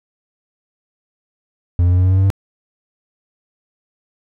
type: tone with pitch steps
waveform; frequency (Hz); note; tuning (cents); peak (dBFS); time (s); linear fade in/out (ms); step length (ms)
triangle; 87.31 / 88.68 / 90.08 / 91.49 / 92.93 / 94.39 / 95.87 / 97.38; F2 / F2 / F#2 / F#2 / F#2 / F#2 / G2 / G2; 0 / +27 / -46 / -19 / +8 / +35 / -38 / -11; -8; 1.79-2.302; 0; 64
effects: none